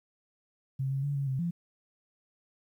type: tone with pitch steps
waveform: sine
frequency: 134.1 / 136.1 / 142.8 / 139.1 / 132.2 / 171.6 Hz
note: C3 / C#3 / D3 / C#3 / C3 / F3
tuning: +43 / -31 / -48 / +6 / +18 / -30 cents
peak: -28 dBFS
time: 0.79-1.51 s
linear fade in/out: 10 ms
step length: 120 ms
effects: 11-bit